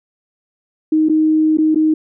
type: tone with dropouts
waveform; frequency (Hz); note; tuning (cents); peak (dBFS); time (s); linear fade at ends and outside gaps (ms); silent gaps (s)
sine; 312.3; D#4; +7; -10; 0.92-1.94; 5; 1.087-1.095 / 1.573-1.584 / 1.747-1.757
effects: none